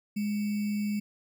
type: tone with sample-and-hold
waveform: sine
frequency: 207.7 Hz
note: G#3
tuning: in tune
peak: -27 dBFS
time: 0.16-1 s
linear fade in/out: 10 ms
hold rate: 2450 Hz
effects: none